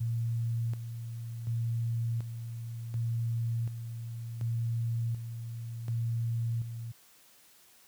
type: tone with tremolo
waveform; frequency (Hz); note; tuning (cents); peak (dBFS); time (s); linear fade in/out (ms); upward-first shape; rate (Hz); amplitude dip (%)
sine; 115.9; A#2; -10; -28; 0-6.92; 10; square; 0.68; 60
effects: white hiss -60 dBFS RMS until 7.87 s + high-pass 60 Hz 12 dB/octave